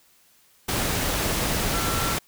sine tone in noise, 1349 Hz, E6, 40 cents sharp, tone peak -31 dBFS, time 1.73-2.14 s, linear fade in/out 10 ms, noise pink, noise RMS -25 dBFS, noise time 0.68-2.19 s, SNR -9 dB, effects white hiss -59 dBFS RMS until 2.27 s

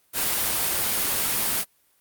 white noise, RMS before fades -24 dBFS, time 0.13-1.65 s, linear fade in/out 50 ms, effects white hiss -64 dBFS RMS until 2 s + Opus 32 kbps

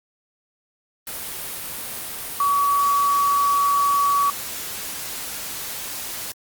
sine tone in noise, 1135 Hz, C#6, 41 cents sharp, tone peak -16 dBFS, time 2.4-4.3 s, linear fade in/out 2 ms, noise white, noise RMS -31 dBFS, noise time 1.07-6.32 s, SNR +12 dB, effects Opus 32 kbps

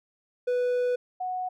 triangle / sine tone pair in turn, 493.9 / 736.4 Hz, B4 / F#5, 0 / -8 cents, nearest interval perfect fifth, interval 692 cents, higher second, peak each -21 / -28 dBFS, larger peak first, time 0.47-0.96 / 1.2-1.49 s, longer first, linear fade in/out 10 ms, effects none

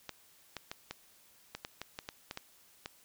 clicks, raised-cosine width 0.2 ms, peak -22 dBFS, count 12, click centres 0.093 / 0.567 / 0.715 / 0.91 / 1.55 / 1.649 / 1.816 / 1.989 / 2.089 / 2.311 / 2.374 / 2.859 s, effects white hiss -63 dBFS RMS until 3.04 s

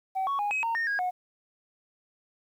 sine tone with pitch steps, 763 / 1113 / 823 / 2544 / 918 / 1835 / 1639 / 729 Hz, G5 / C#6 / G#5 / D#7 / A#5 / A#6 / G#6 / F#5, -47 / +7 / -16 / +38 / -27 / -28 / -23 / -26 cents, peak -24 dBFS, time 0.15-1.11 s, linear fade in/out 20 ms, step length 120 ms, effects tanh soft clip ceiling -24 dBFS + 10-bit

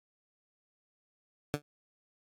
15% pulse tone with exponential decay, 146.83 Hz, D3, in tune, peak -19 dBFS, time 1.54-1.62 s, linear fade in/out 0 ms, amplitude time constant 16 ms, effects AAC 48 kbps

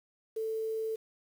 sine tone with quantisation, 443 Hz, A4, 12 cents sharp, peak -31 dBFS, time 0.36-0.96 s, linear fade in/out 10 ms, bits 9, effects none

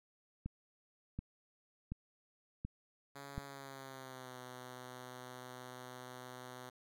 click train, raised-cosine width 5 ms, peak -28 dBFS, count 5, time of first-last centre 0.46-3.38 s, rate 1.37 Hz
5% pulse tone with pitch glide, 140 to 126.18 Hz, C#3 to B2, +18 to +38 cents, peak -37 dBFS, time 3.15-6.7 s, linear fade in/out 10 ms, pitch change -180 cents, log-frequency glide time 3.44-4.38 s
effects none

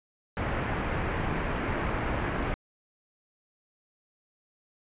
pink low-pass noise, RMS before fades -30 dBFS, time 0.37-2.54 s, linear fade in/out 0 ms, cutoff 2300 Hz, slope 24 dB/octave, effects resampled to 8000 Hz

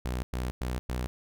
sawtooth tone bursts, 62.1 Hz, B1, 10 cents sharp, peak -26 dBFS, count 4, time 0.05-1.07 s, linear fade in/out 0 ms, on 180 ms, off 100 ms, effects none

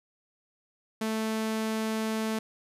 sawtooth tone, 220 Hz, A3, in tune, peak -24 dBFS, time 1.01-2.39 s, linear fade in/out 5 ms, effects resampled to 32000 Hz + 11-bit

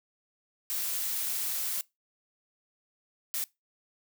blue noise bursts at uneven times, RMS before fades -32 dBFS, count 2, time 0.7-1.81 / 3.34-3.44 s, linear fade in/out 0 ms, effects noise-tail reverb RT60 0.2 s tail -22 dB re dry

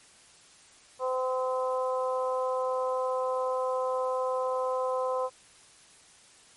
harmonic tone, 256.9 Hz, C4, 32 cents flat, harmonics 2 / 3 / 4 / 5, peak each -28 / -37 / -32 / -41 dBFS, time 0.99-5.3 s, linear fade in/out 50 ms, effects white hiss -56 dBFS RMS until 6.56 s + MP3 48 kbps

